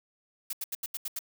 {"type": "noise bursts", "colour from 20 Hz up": "blue", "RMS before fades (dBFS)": -34, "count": 7, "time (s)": [0.5, 1.191], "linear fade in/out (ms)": 5, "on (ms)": 31, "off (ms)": 79, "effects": []}